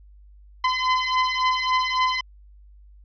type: beating tone pair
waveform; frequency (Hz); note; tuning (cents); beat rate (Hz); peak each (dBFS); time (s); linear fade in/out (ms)
sawtooth; 1020 / 1023.6; C6 / C6; -44 / -38; 3.6; -19 / -19; 0.64-2.21; 5
effects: added 50 Hz sine -46 dBFS peak until 3.04 s + resampled to 11025 Hz